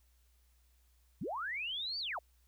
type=linear two-way sweep; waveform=sine; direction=up then down; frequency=116.54 to 4690 to 531 Hz; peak=-36 dBFS; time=1.21-2.19 s; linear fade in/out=5 ms; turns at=1.99 s; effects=added 61 Hz sine -66 dBFS peak until 2.47 s + white hiss -75 dBFS RMS until 2.47 s